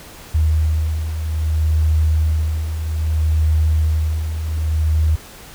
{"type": "beating tone pair", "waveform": "sine", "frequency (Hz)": [77.78, 78.4], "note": ["D#2", "D#2"], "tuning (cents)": [0, 14], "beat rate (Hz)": 0.62, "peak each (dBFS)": [-22, -15], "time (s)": [0.34, 5.16], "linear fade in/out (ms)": 10, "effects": ["pink hiss -39 dBFS RMS until 5.54 s"]}